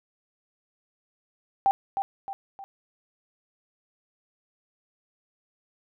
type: tone with echo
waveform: sine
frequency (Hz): 785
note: G5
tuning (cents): +2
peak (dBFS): -17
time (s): 1.66-1.71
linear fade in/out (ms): 0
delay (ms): 310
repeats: 3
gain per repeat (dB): -7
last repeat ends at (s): 2.64
effects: none